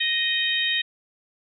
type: harmonic tone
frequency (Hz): 622.3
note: D#5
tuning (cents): 0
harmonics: 3 / 4 / 5 / 6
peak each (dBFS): -26 / -29 / -27 / -25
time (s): 0-0.82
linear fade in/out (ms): 10
effects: none